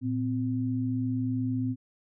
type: tone pair together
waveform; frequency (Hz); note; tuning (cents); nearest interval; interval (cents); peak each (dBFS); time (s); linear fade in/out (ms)
sine; 114.4 / 257.1; A#2 / C4; -32 / -30; octave + major second; 1402; -30 / -28; 0.01-1.76; 50
effects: none